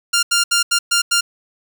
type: tone bursts at uneven times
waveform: 10% pulse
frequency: 1396.9 Hz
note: F6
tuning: in tune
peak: -5 dBFS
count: 6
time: 0.13-0.23 / 0.31-0.44 / 0.51-0.63 / 0.71-0.79 / 0.91-1.02 / 1.11-1.21 s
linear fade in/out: 10 ms
effects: none